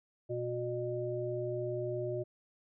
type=harmonic tone; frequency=121.5 Hz; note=B2; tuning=28 cents flat; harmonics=1 / 3 / 5; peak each=-39 / -36 / -38 dBFS; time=0.29-2.24 s; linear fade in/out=20 ms; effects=none